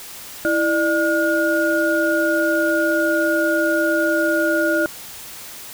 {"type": "tone cluster", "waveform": "sine", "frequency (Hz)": [329.4, 599, 1435], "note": ["E4", "D5", "F6"], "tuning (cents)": [-1, 34, 47], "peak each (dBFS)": -20, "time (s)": [0.45, 4.86], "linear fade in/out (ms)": 0, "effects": ["white hiss -36 dBFS RMS until 5.73 s"]}